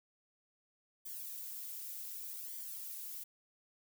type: noise with flanger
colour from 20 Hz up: violet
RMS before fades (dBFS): -45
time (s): 1.05-3.24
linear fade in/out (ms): 10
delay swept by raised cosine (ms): 0.75 to 3.25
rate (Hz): 0.66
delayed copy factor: -0.8
effects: none